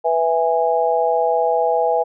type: chord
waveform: sine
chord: E major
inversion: second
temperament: just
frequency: 494.4 / 659.3 / 824.1 Hz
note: B4 / E5 / G#5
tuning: +2 / 0 / -14 cents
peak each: -19 dBFS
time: 0.04-2.04 s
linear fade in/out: 20 ms
effects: none